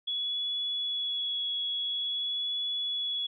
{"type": "tone with vibrato", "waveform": "sine", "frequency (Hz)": 3377, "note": "G#7", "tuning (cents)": 28, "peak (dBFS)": -29, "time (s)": [0.07, 3.27], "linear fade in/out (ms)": 10, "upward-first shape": "sine", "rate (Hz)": 0.48, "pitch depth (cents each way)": 12, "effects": []}